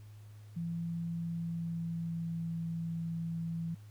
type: tone with pitch glide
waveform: sine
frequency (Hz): 168.2 to 165.98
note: E3 to E3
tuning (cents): +35 to +12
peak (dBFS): -34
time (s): 0.56-3.75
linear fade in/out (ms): 10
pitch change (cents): -23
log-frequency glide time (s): 1.07-2.62
effects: added 105 Hz sine -49 dBFS peak until 3.9 s + pink hiss -66 dBFS RMS until 3.9 s